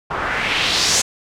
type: noise with low-pass filter sweep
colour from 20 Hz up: white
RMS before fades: -19 dBFS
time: 0.1-1.02 s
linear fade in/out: 10 ms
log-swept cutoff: 1100 to 7200 Hz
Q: 2.1
effects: none